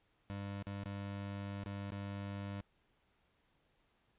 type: tone with dropouts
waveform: 25% pulse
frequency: 100 Hz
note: G2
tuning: 35 cents sharp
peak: -37 dBFS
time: 0.3-2.61 s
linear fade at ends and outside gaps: 0 ms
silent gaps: 0.626-0.669 / 0.838-0.857 / 1.639-1.661 / 1.905-1.921 s
effects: pink hiss -75 dBFS RMS until 4.18 s + resampled to 8000 Hz